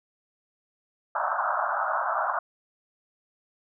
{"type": "band-pass noise", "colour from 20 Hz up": "white", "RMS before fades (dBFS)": -27, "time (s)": [1.15, 2.39], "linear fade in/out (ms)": 5, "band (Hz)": [600, 1500], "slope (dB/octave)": 96, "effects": []}